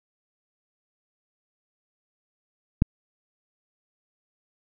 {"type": "click", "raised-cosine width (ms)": 5, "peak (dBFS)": -5, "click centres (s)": 2.821, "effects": []}